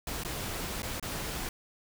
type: noise with dropouts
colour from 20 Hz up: pink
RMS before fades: -36 dBFS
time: 0.07-1.49 s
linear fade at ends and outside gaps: 2 ms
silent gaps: 0.236-0.248 / 0.821-0.83 / 0.998-1.026 s
effects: none